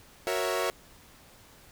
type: chord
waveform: sawtooth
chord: F# dominant seventh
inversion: none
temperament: equal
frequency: 370 / 466.2 / 554.4 / 659.3 Hz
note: F#4 / A#4 / C#5 / E5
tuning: 0 / 0 / 0 / 0 cents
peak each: -29 dBFS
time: 0.27-0.7 s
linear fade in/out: 0 ms
effects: pink hiss -55 dBFS RMS until 1.71 s